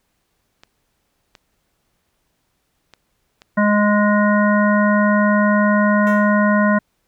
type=clicks; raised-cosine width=0.2 ms; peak=-24 dBFS; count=4; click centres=0.635 / 1.352 / 2.937 / 3.419 s
type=harmonic tone; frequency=207.7 Hz; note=G#3; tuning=in tune; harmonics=1 / 3 / 5 / 7 / 9; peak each=-14 / -19 / -21 / -22 / -24 dBFS; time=3.57-6.79 s; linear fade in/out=10 ms
type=tone with exponential decay; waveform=10% pulse; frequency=449.7 Hz; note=A4; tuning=38 cents sharp; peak=-23 dBFS; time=6.07-6.49 s; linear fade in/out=0 ms; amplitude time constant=90 ms
effects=pink hiss -68 dBFS RMS until 7.07 s